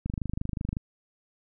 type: click train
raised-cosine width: 5 ms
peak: -18 dBFS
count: 19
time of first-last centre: 0.06-0.769 s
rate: 25.4 Hz
effects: none